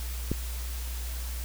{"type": "click", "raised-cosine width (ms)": 3, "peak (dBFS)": -14, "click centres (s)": 0.316, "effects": ["added 60 Hz sine -32 dBFS peak until 1.44 s", "white hiss -42 dBFS RMS until 1.44 s"]}